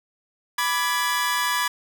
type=chord; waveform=sawtooth; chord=G# diminished; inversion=first; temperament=equal with one note detuned; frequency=987.8 / 1174.7 / 1686.4 Hz; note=B5 / D6 / G#6; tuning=0 / 0 / +26 cents; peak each=-21 / -24 / -22 dBFS; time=0.58-1.68 s; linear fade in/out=5 ms; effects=none